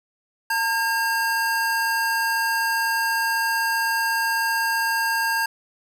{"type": "tone pair together", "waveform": "square", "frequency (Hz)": [906, 1615.8], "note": ["A#5", "G#6"], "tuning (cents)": [-50, -48], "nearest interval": "minor seventh", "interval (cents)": 1002, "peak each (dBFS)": [-25, -23], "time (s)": [0.5, 5.46], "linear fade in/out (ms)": 5, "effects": ["10-bit"]}